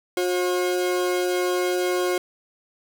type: tone pair together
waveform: 40% pulse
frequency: 360 / 539 Hz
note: F#4 / C#5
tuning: -47 / -49 cents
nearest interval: perfect fifth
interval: 698 cents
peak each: -21 / -27 dBFS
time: 0.17-2.18 s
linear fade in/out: 2 ms
effects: none